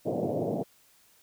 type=band-pass noise; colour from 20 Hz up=white; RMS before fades=-30 dBFS; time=0.05-0.64 s; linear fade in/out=20 ms; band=110 to 670 Hz; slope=48 dB/octave; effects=white hiss -62 dBFS RMS until 1.22 s